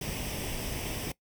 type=noise with comb filter; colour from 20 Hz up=pink; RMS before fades=-35 dBFS; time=0.01-1.12 s; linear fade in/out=5 ms; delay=0.36 ms; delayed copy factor=+0.6; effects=noise-tail reverb RT60 0.1 s tail -20 dB re dry